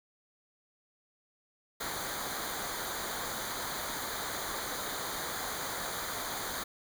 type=noise with comb filter; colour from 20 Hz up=pink; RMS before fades=-37 dBFS; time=1.8-6.64 s; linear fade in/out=10 ms; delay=0.37 ms; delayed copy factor=-0.8; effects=none